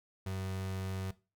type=tone; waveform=35% pulse; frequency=94.9 Hz; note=F#2; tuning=44 cents sharp; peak=-34 dBFS; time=0.26-1.11 s; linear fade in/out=5 ms; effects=noise-tail reverb RT60 0.3 s tail -18 dB re dry